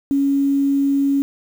sine tone, 278.1 Hz, C#4, 6 cents sharp, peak -14 dBFS, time 0.11-1.22 s, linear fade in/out 0 ms, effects 7-bit

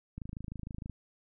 click train, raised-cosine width 5 ms, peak -28 dBFS, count 20, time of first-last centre 0.18-0.897 s, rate 26.5 Hz, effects none

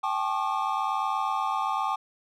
triangle tone cluster, 782 / 863 / 1091 / 1199 Hz, G5 / A5 / C#6 / D6, -4 / -34 / -28 / +36 cents, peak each -29 dBFS, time 0.03-1.96 s, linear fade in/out 10 ms, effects none

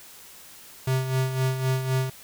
square tone with tremolo, 130.8 Hz, C3, in tune, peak -21 dBFS, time 0.87-2.1 s, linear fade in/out 5 ms, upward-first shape sine, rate 3.9 Hz, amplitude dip 60%, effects white hiss -47 dBFS RMS until 2.23 s

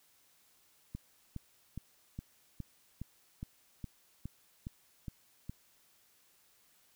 click train, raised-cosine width 5 ms, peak -28 dBFS, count 12, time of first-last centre 0.95-5.495 s, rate 2.42 Hz, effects white hiss -68 dBFS RMS until 6.95 s

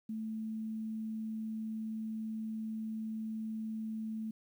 sine tone, 219.8 Hz, A3, 2 cents flat, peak -36 dBFS, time 0.09-4.31 s, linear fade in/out 5 ms, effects 11-bit

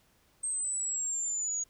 sine linear sweep, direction down, 8372 to 6690 Hz, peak -30 dBFS, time 0.43-1.64 s, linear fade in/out 10 ms, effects pink hiss -67 dBFS RMS until 1.69 s

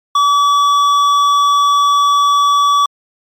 sine tone with hard clipping, 1145 Hz, D6, 44 cents flat, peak -10 dBFS, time 0.15-2.86 s, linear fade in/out 5 ms, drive 9 dB, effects MP3 96 kbps

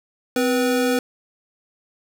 square tone pair together, 257.9 / 489.3 Hz, C4 / B4, -25 / -16 cents, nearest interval major seventh, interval 1109 cents, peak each -21 / -21 dBFS, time 0.36-0.99 s, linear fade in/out 2 ms, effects none

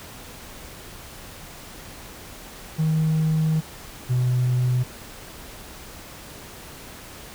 triangle tone pair in turn, 157.8 / 125.25 Hz, D#3 / B2, +25 / +25 cents, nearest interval major third, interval 400 cents, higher first, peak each -15 dBFS, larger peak neither, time 2.78-3.61 / 4.09-4.84 s, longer first, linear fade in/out 20 ms, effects tanh soft clip ceiling -14 dBFS + pink hiss -41 dBFS RMS until 7.34 s

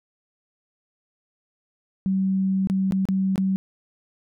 sine tone with dropouts, 191.2 Hz, G3, 43 cents flat, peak -19 dBFS, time 2.06-3.56 s, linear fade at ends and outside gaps 0 ms, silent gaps 2.672-2.699 / 2.91-2.922 / 3.054-3.087 / 3.358-3.379 s, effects none

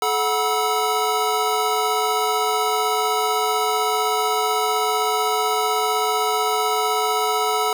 square tone cluster, 430.4 / 737 / 968 / 1307 Hz, A4 / F#5 / B5 / E6, -38 / -7 / -35 / -15 cents, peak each -25 dBFS, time 0.02-7.73 s, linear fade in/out 2 ms, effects none

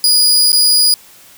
sawtooth tone with dropouts, 4907 Hz, D#8, 25 cents flat, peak -5 dBFS, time 0.04-0.94 s, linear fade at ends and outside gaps 1 ms, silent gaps 0.519-0.529 s, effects white hiss -42 dBFS RMS until 1.37 s

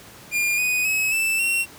45% pulse tone with pitch steps, 2410 / 2486 / 2565 / 2646 / 2730 Hz, D7 / D#7 / E7 / E7 / F7, +44 / -2 / -48 / +6 / -40 cents, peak -19 dBFS, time 0.31-1.66 s, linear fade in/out 50 ms, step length 270 ms, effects pink hiss -44 dBFS RMS until 1.78 s + high-pass 80 Hz 12 dB/octave

